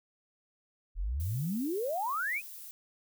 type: exponential sweep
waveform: sine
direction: up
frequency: 38 to 2626 Hz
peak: -30 dBFS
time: 0.95-2.42 s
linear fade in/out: 50 ms
type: noise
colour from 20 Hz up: violet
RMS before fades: -46 dBFS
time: 1.2-2.71 s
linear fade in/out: 0 ms
effects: none